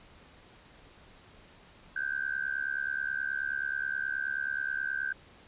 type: tone with amplitude modulation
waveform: sine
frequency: 1556 Hz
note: G6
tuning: 13 cents flat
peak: -26 dBFS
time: 1.96-5.13 s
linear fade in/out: 5 ms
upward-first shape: sine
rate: 69.4 Hz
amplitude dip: 95%
effects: pink hiss -56 dBFS RMS until 5.47 s + resampled to 8000 Hz